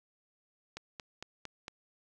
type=click train; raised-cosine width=0.2 ms; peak=-24 dBFS; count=5; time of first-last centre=0.77-1.681 s; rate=4.39 Hz; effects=none